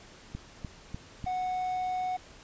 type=click train; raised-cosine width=5 ms; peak=-24 dBFS; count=4; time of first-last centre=0.35-1.243 s; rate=3.36 Hz
type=tone; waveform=triangle; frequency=737 Hz; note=F#5; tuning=7 cents flat; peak=-27 dBFS; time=1.26-2.17 s; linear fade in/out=10 ms
effects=pink hiss -52 dBFS RMS until 2.43 s + resampled to 16000 Hz